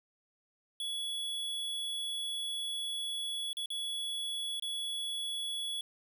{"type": "tone with dropouts", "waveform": "square", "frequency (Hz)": 3384, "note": "G#7", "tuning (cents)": 32, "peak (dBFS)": -35, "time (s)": [0.8, 5.81], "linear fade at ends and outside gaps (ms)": 2, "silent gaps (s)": [[3.531, 3.569], [3.659, 3.703], [4.598, 4.623]], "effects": []}